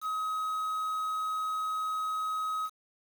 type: tone with quantisation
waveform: triangle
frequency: 1269 Hz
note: D#6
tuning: 34 cents sharp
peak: -28 dBFS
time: 0.01-2.7 s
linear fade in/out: 50 ms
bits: 8
effects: none